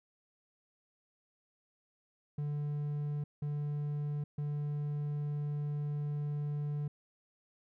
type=tone bursts at uneven times; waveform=triangle; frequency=146.83 Hz; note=D3; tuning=in tune; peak=-31 dBFS; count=3; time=2.38-3.24 / 3.42-4.24 / 4.38-6.88 s; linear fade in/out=5 ms; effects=none